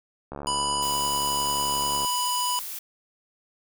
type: click train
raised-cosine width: 1 ms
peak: -21 dBFS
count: 124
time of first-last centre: 0.32-2.048 s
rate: 71.2 Hz
type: harmonic tone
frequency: 987.8 Hz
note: B5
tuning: in tune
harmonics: 1 / 3 / 5 / 7 / 9 / 10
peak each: -26 / -31 / -33 / -34 / -36 / -36 dBFS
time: 0.47-2.59 s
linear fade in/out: 0 ms
type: noise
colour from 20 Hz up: blue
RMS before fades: -35 dBFS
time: 0.82-2.79 s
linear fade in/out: 5 ms
effects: none